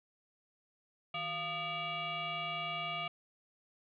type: tone with frequency modulation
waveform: sine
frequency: 1760 Hz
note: A6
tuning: in tune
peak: -35 dBFS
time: 1.14-3.08 s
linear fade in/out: 5 ms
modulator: 534 Hz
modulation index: 2.5
effects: none